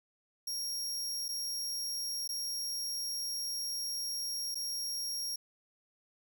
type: tone with dropouts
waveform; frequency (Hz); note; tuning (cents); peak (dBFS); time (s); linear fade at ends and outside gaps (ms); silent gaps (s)
sawtooth; 5588; F8; 0; -32; 0.47-5.36; 5; 1.283-1.288 / 2.277-2.29 / 4.546-4.554
effects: none